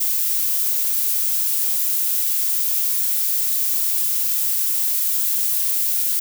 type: noise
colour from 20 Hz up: violet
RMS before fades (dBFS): -20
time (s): 0-6.2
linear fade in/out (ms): 10
effects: none